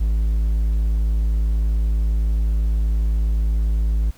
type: tone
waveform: triangle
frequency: 53.9 Hz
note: A1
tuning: 35 cents flat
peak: -14 dBFS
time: 0-4.11 s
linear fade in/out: 10 ms
effects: pink hiss -51 dBFS RMS until 4.17 s